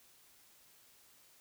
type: silence
effects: white hiss -64 dBFS RMS until 1.4 s